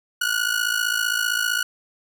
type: ring-modulated tone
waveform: sawtooth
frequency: 1460 Hz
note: F#6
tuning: 24 cents flat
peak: -14 dBFS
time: 0.21-1.63 s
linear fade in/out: 5 ms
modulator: 27.7 Hz
effects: none